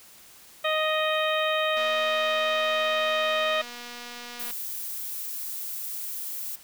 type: harmonic tone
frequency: 623 Hz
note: D#5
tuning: 2 cents sharp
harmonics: 1 / 2 / 3 / 4 / 5 / 6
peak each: -26 / -29 / -31 / -32 / -33 / -34 dBFS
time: 0.64-3.62 s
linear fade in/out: 10 ms
type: click train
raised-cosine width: 0.2 ms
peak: -23 dBFS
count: 661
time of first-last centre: 1.77-4.509 s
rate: 241 Hz
type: noise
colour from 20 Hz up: violet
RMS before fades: -34 dBFS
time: 4.39-6.56 s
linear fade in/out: 10 ms
effects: white hiss -51 dBFS RMS until 6.63 s